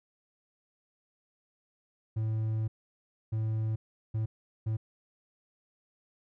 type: tone bursts at uneven times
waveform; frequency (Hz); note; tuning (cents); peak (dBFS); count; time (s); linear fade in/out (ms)
triangle; 110; A2; 0; -26; 4; 2.16-2.68 / 3.32-3.76 / 4.14-4.26 / 4.66-4.77; 10
effects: none